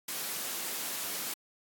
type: high-pass noise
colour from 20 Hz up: white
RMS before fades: -36 dBFS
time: 0.08-1.34 s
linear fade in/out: 5 ms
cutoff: 160 Hz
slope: 24 dB/octave
effects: AAC 64 kbps